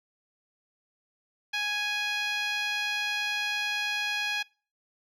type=tone with band-pass filter; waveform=10% pulse; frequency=831 Hz; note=G#5; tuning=1 cent sharp; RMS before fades=-30 dBFS; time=1.53-4.43 s; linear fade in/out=10 ms; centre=2300 Hz; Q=1; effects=noise-tail reverb RT60 0.4 s tail -25 dB re dry